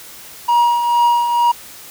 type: tone with tremolo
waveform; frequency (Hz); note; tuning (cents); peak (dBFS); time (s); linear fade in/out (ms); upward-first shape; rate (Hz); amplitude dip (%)
triangle; 952; A#5; +36; -7; 0.48-1.52; 10; triangle; 2.2; 55
effects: white hiss -37 dBFS RMS until 1.9 s